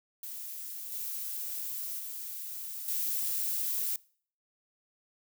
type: noise with level steps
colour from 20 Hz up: violet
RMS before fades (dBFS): -41 / -37 / -40 / -32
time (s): 0.23-3.96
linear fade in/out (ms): 2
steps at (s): 0.92 / 1.99 / 2.88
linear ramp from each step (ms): 2
effects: noise-tail reverb RT60 0.5 s tail -23 dB re dry